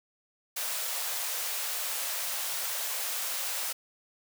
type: high-pass noise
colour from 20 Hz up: white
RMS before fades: -33 dBFS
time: 0.56-3.73 s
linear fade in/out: 10 ms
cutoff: 490 Hz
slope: 48 dB/octave
effects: none